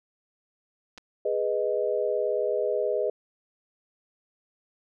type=clicks; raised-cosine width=0.2 ms; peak=-27 dBFS; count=2; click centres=0.977 / 0.981 s
type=chord; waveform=sine; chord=G# minor; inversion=none; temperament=equal; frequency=415.3 / 493.9 / 622.3 Hz; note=G#4 / B4 / D#5; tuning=0 / 0 / 0 cents; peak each=-28 dBFS; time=1.25-3.1 s; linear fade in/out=5 ms
effects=none